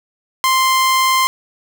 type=tone; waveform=sawtooth; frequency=1046.5 Hz; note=C6; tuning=in tune; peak=-8 dBFS; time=0.44-1.27 s; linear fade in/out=0 ms; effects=none